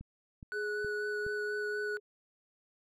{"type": "click train", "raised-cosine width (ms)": 5, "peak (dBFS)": -34, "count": 4, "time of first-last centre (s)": [0.01, 1.265], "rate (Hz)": 2.39}
{"type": "tone with vibrato", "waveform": "triangle", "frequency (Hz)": 1480, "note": "F#6", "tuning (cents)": 0, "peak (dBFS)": -34, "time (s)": [0.52, 1.97], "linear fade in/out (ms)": 0, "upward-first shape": "sine", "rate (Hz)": 4.1, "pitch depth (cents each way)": 15}
{"type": "tone", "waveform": "sine", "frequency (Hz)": 418, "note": "G#4", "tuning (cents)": 11, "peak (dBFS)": -35, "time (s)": [0.52, 2], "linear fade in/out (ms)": 50}
{"effects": []}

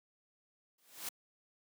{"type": "noise with exponential growth", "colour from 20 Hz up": "white", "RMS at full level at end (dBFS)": -37, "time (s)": [0.78, 1.09], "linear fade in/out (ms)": 5, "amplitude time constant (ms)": 66, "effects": ["high-pass 200 Hz 12 dB/octave"]}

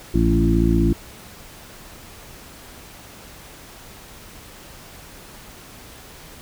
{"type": "harmonic tone with a mistuned harmonic", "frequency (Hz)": 56.1, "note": "A1", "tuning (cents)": 34, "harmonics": [1, 2, 3, 4, 5, 6], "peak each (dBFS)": [-19, -23, -22, -23, -23, -21], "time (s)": [0.14, 0.93], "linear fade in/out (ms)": 5, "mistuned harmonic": 3, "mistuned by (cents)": 20, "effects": ["pink hiss -42 dBFS RMS until 6.41 s"]}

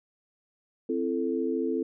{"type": "chord", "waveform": "sine", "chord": "A minor", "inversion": "first", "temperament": "equal with one note detuned", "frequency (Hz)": [261.6, 335.6, 440], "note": ["C4", "E4", "A4"], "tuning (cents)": [0, 31, 0], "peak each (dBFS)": -30, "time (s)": [0.89, 1.83], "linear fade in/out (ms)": 5, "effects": []}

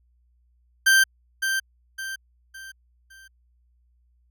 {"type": "tone with echo", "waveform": "40% pulse", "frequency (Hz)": 1568, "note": "G6", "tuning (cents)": 0, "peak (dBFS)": -13, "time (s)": [0.86, 1.04], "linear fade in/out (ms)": 10, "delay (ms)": 560, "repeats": 4, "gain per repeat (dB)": -8, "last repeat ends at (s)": 3.28, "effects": ["added 60 Hz sine -60 dBFS peak until 4.3 s"]}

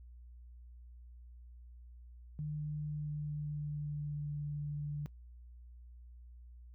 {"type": "tone with pitch glide", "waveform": "sine", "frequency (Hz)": [150.7, 146.92], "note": ["D3", "D3"], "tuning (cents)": [45, 1], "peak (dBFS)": -36, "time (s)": [2.39, 5.06], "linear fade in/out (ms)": 0, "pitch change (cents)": -44, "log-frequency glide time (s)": [2.54, 4.34], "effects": ["noise-tail reverb RT60 0.1 s tail -20 dB re dry", "added 60 Hz sine -51 dBFS peak until 6.74 s"]}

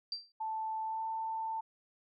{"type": "tone with exponential decay", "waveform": "sine", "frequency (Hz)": 4699, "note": "D8", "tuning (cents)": 0, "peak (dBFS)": -32, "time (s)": [0.12, 0.32], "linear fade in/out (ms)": 2, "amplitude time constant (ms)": 43}
{"type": "tone with pitch glide", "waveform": "sine", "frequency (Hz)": [880, 890.7], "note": ["A5", "A5"], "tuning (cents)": [0, 21], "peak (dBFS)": -34, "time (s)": [0.4, 1.61], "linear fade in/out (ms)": 10, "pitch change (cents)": 21, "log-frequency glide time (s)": [0.83, 1.04]}
{"effects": []}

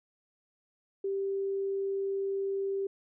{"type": "tone", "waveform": "sine", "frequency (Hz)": 392, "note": "G4", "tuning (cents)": 0, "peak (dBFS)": -29, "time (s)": [1.04, 2.87], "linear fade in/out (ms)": 5, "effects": []}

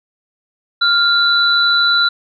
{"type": "tone pair together", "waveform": "sine", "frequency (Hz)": [1396.9, 3974], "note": ["F6", "B7"], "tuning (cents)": [0, 10], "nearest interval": "octave + tritone", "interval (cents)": 1810, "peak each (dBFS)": -13, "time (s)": [0.81, 2.09], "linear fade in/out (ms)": 10, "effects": []}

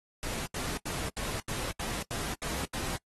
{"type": "noise bursts", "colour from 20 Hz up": "pink", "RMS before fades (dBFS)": -36, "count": 9, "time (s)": [0.23, 2.964], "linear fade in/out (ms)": 0, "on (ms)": 230, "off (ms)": 83, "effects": ["noise-tail reverb RT60 0.1 s tail -24 dB re dry", "AAC 32 kbps"]}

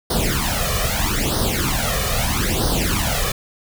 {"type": "noise with flanger", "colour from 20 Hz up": "pink", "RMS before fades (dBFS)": -20, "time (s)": [0.1, 3.32], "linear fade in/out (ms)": 5, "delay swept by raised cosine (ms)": [0.2, 1.7], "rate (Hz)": 0.78, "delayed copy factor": 0.85, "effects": []}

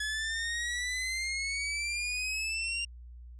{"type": "exponential sweep", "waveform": "sawtooth", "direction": "up", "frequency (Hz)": [1700, 2796], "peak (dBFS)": -28, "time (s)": [0, 2.85], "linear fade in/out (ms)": 5, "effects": ["added 60 Hz sine -45 dBFS peak until 3.39 s", "resampled to 22050 Hz"]}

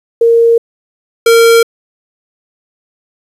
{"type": "tone pair in turn", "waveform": ["sine", "square"], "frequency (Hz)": [463.4, 460.9], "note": ["A#4", "A#4"], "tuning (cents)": [-10, -20], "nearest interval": "unison", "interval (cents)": 10, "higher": "first", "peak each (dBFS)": -4, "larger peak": "neither", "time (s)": [[0.21, 0.58], [1.26, 1.63]], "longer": "neither", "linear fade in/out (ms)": 5, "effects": ["resampled to 32000 Hz", "7-bit"]}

